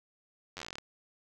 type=slowing click train; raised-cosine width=0.2 ms; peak=-23 dBFS; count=13; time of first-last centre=0.57-0.784 s; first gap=10 ms; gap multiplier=1.1; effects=none